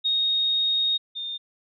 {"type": "tone pair in turn", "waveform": "sine", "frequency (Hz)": [3729, 3633], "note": ["A#7", "A#7"], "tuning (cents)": [0, -45], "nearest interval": "unison", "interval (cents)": 45, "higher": "first", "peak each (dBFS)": [-20, -29], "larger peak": "first", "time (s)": [[0.04, 0.98], [1.15, 1.38]], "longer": "first", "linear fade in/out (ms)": 20, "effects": []}